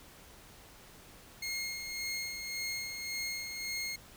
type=tone with tremolo; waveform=20% pulse; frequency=2148 Hz; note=C7; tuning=45 cents sharp; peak=-29 dBFS; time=1.42-3.96 s; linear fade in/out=5 ms; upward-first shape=sine; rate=1.8 Hz; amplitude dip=45%; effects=pink hiss -55 dBFS RMS until 4.16 s